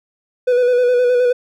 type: tone with vibrato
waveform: triangle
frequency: 493.9 Hz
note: B4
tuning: in tune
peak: -9 dBFS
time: 0.47-1.33 s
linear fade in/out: 10 ms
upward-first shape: square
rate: 9.6 Hz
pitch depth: 26 cents each way
effects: none